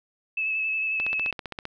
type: tone with vibrato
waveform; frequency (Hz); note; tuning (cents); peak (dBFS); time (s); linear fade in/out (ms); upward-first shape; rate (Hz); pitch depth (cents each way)
sine; 2603; E7; -22; -24; 0.37-1.31; 5; square; 11; 18
type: click train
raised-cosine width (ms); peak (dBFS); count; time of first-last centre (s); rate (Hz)
0.3; -17; 11; 1-1.654; 15.3
effects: none